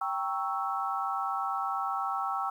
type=chord; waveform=sine; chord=G diminished seventh; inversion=none; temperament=equal; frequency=784 / 932.3 / 1108.7 / 1318.5 Hz; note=G5 / Bb5 / Db6 / Fb6; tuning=0 / 0 / 0 / 0 cents; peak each=-33 / -39 / -35 / -33 dBFS; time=0.01-2.5 s; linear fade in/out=5 ms; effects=10-bit